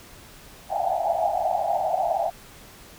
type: band-pass noise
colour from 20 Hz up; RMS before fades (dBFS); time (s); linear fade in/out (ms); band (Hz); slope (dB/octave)
white; -24; 0.69-2.31; 50; 630 to 820; 96
effects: pink hiss -47 dBFS RMS until 2.98 s